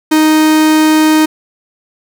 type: tone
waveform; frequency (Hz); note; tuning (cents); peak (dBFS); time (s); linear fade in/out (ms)
45% pulse; 311.1; D#4; 0; -6; 0.11-1.26; 10
effects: none